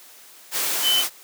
sine tone in noise, 3042 Hz, F#7, 47 cents sharp, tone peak -17 dBFS, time 0.82-1.04 s, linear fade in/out 50 ms, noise white, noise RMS -24 dBFS, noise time 0.51-1.1 s, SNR +4 dB, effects white hiss -47 dBFS RMS until 1.23 s + high-pass 300 Hz 12 dB/octave

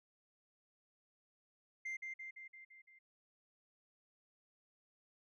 sine tone with echo, 2093 Hz, C7, in tune, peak -37 dBFS, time 1.85-1.97 s, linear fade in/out 10 ms, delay 170 ms, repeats 6, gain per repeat -4 dB, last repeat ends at 2.99 s, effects tanh soft clip ceiling -39 dBFS

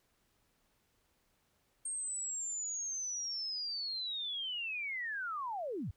sine linear sweep, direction down, 8570 to 65.41 Hz, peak -36 dBFS, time 1.85-5.91 s, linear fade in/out 5 ms, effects pink hiss -75 dBFS RMS until 5.96 s

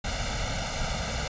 pink noise with comb filter, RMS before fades -30 dBFS, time 0.04-1.28 s, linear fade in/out 5 ms, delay 1.4 ms, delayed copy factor +0.9, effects resampled to 16000 Hz

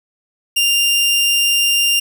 sawtooth tone, 2794 Hz, F7, in tune, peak -9 dBFS, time 0.56-2 s, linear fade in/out 10 ms, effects none

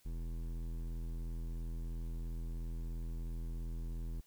triangle tone with hard clipping, 41.48 Hz, E1, 12 cents sharp, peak -40 dBFS, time 0.05-4.21 s, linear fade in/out 10 ms, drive 18 dB, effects white hiss -69 dBFS RMS until 4.26 s

